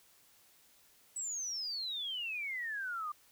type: exponential sweep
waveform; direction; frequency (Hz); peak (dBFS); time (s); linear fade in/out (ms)
sine; down; 7990 to 1174; -36; 1.16-3.12; 5
effects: white hiss -65 dBFS RMS until 3.31 s